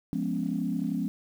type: chord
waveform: sine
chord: C# dominant seventh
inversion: first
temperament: equal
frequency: 174.61 / 207.7 / 246.9 / 277.2 Hz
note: E#3 / G#3 / B3 / C#4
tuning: 0 / 0 / 0 / 0 cents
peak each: -32 dBFS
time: 0.13-1.08 s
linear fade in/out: 0 ms
effects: tanh soft clip ceiling -17 dBFS + 9-bit